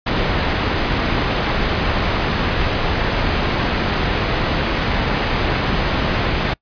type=low-pass noise; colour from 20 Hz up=pink; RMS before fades=-19 dBFS; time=0.06-6.54 s; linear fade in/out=10 ms; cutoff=3500 Hz; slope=12 dB/octave; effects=noise-tail reverb RT60 0.1 s tail -25 dB re dry + resampled to 11025 Hz